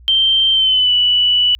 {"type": "tone with pitch glide", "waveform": "sine", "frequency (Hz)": [3136, 2960], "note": ["G7", "F#7"], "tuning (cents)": [0, 0], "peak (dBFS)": -10, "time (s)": [0.08, 1.55], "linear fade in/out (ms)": 0, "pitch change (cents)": -100, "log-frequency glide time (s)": [0.52, 0.93], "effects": ["added 60 Hz sine -39 dBFS peak until 1.59 s"]}